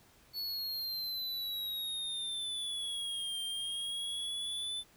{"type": "exponential two-way sweep", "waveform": "square", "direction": "down then up", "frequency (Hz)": [4435, 3171, 3526], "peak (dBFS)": -36, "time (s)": [0.33, 4.84], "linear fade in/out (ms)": 50, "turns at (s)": 3.41, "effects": ["pink hiss -63 dBFS RMS until 4.96 s"]}